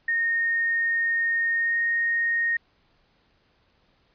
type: tone with pitch glide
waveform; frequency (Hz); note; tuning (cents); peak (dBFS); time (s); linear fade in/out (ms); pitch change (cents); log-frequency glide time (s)
sine; 1846 to 1857.8; A#6 to A#6; -17 to -6; -21; 0.08-2.57; 5; +11; 1.57-1.78
effects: pink hiss -65 dBFS RMS until 4.14 s + resampled to 11025 Hz

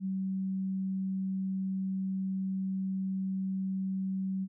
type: tone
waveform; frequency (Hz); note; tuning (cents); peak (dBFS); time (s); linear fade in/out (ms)
sine; 190.7; G3; -47; -30; 0-4.48; 50
effects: none

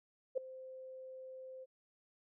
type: tone with ADSR envelope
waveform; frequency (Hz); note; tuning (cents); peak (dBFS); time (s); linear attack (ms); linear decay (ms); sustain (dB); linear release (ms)
sine; 520; C5; -11; -29; 0.35-1.66; 25; 5; -18; 31
effects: none

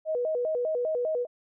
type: tone with vibrato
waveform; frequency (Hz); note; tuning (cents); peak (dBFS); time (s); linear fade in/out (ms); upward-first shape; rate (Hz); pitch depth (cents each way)
sine; 554.4; C#5; 0; -25; 0.05-1.27; 50; square; 5; 220
effects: none

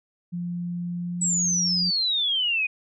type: tone with pitch glide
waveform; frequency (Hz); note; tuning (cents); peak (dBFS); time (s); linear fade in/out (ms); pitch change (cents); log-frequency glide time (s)
sine; 174.61 to 178.38; F3 to F3; 0 to +37; -27; 0.32-1.91; 20; +37; 0.98-1.76
type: exponential sweep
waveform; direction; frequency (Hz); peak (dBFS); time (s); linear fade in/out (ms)
sine; down; 7902 to 2453; -21; 1.21-2.67; 10
effects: none

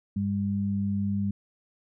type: tone pair together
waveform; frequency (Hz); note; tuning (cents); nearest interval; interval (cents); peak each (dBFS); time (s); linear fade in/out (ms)
sine; 99.23 / 199.6; G2 / G3; +22 / +32; octave; 1210; -30 / -26; 0.16-1.31; 5
effects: none

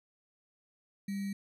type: tone with sample-and-hold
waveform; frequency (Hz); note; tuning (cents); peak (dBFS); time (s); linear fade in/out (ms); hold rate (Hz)
sine; 198.3; G3; +20; -33; 1.08-1.33; 5; 2100
effects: resampled to 32000 Hz

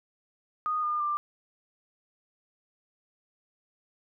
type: tone with pitch steps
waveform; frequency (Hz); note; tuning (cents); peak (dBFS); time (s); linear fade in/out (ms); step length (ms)
sine; 1236 / 1211.3 / 1187; D#6 / D#6 / D6; -12 / -47 / +18; -26; 0.66-1.17; 0; 170
effects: none

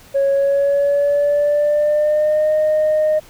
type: tone with pitch glide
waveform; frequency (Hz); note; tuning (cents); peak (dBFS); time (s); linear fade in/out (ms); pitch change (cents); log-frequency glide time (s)
sine; 552 to 616; C#5 to D#5; -7 to -17; -11; 0.14-3.2; 20; +190; 0.3-2.52
effects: tanh soft clip ceiling -10 dBFS + pink hiss -45 dBFS RMS until 3.29 s

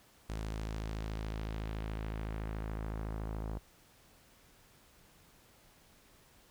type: tone with low-pass filter sweep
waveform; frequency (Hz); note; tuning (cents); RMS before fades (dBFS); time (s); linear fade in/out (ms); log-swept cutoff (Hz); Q
sawtooth; 53.8; A1; -38; -39; 0.29-3.59; 10; 9200 to 980; 0.98
effects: pink hiss -63 dBFS RMS until 6.5 s

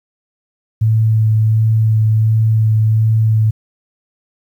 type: tone with vibrato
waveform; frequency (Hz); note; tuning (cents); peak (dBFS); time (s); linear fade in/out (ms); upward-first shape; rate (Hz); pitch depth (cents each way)
sine; 110; A2; 0; -9; 0.81-3.51; 10; sine; 1.4; 12
effects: 8-bit

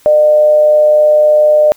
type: tone with amplitude modulation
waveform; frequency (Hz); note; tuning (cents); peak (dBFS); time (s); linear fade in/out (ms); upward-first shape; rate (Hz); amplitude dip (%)
sine; 604; D5; +48; -3; 0.06-1.72; 0; sine; 143; 30
effects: white hiss -46 dBFS RMS until 1.76 s

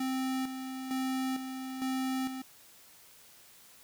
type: tone with tremolo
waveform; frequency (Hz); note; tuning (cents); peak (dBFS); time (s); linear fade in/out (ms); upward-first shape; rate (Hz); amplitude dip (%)
square; 261.6; C4; 0; -31; 0-2.42; 5; square; 1.1; 55
effects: white hiss -57 dBFS RMS until 3.83 s

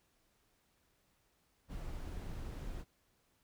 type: noise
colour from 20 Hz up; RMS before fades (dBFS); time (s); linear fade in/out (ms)
brown; -43; 1.68-2.85; 50
effects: pink hiss -75 dBFS RMS until 3.43 s

